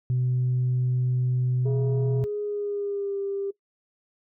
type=tone; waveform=sine; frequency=125.9 Hz; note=B2; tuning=34 cents sharp; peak=-20 dBFS; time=0.1-2.24 s; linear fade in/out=0 ms
type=tone with pitch glide; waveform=sine; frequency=415.3 to 396.8 Hz; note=G#4 to G4; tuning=0 to +21 cents; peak=-26 dBFS; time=1.65-3.51 s; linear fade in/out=10 ms; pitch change=-79 cents; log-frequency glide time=2.42-3.18 s
effects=noise-tail reverb RT60 0.1 s tail -18 dB re dry + tanh soft clip ceiling -18 dBFS